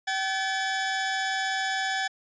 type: tone pair together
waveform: sawtooth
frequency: 767 / 1721.9 Hz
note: G5 / A6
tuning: -38 / -38 cents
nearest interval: octave + major second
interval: 1400 cents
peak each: -25 dBFS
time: 0.07-2.08 s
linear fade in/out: 10 ms
effects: resampled to 16000 Hz